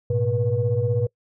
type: tone cluster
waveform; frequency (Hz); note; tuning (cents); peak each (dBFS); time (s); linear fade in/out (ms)
sine; 106 / 122 / 483.2; G#2 / B2 / B4; +36 / -21 / -38; -23; 0.1-1.07; 5
effects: noise-tail reverb RT60 0.1 s tail -25 dB re dry + tanh soft clip ceiling -10 dBFS